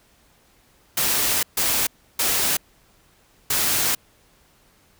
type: noise bursts at uneven times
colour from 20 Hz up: white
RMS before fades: -21 dBFS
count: 4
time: 0.97-1.43 / 1.57-1.87 / 2.19-2.57 / 3.5-3.95 s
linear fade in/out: 5 ms
effects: pink hiss -58 dBFS RMS until 4.99 s